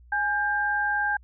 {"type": "tone pair together", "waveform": "sine", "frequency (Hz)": [830.6, 1590.8], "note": ["G#5", "G6"], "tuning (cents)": [0, 25], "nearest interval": "major seventh", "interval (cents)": 1125, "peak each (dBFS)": [-27, -24], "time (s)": [0.12, 1.17], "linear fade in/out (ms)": 5, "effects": ["added 60 Hz sine -49 dBFS peak until 1.23 s"]}